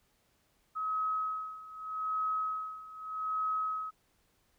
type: tone with tremolo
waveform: sine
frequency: 1276 Hz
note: D#6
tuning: 43 cents sharp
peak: -29 dBFS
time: 0.75-3.91 s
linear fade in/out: 20 ms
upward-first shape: sine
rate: 0.82 Hz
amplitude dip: 85%
effects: pink hiss -72 dBFS RMS until 4.58 s